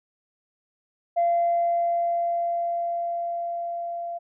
sine tone with level ramp, 687 Hz, F5, 29 cents flat, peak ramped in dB -17 to -29 dBFS, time 1.16-4.19 s, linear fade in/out 20 ms, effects tanh soft clip ceiling -15 dBFS

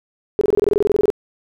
sine tone bursts, 412.7 Hz, G#4, 11 cents flat, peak -11 dBFS, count 16, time 0.39-1.102 s, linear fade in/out 0 ms, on 22 ms, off 24 ms, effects none

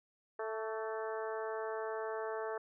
harmonic tone with a mistuned harmonic, 220 Hz, A3, in tune, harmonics 2 / 3 / 4 / 5 / 6 / 7 / 8, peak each -39 / -43 / -45 / -47 / -49 / -50 / -51 dBFS, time 0.39-2.58 s, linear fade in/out 5 ms, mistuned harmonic 5, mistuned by +34 cents, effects none

